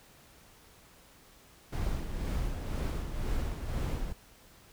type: noise with tremolo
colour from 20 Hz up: brown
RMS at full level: -31 dBFS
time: 1.72-4.13 s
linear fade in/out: 10 ms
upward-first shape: sine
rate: 2 Hz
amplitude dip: 50%
effects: pink hiss -58 dBFS RMS until 4.72 s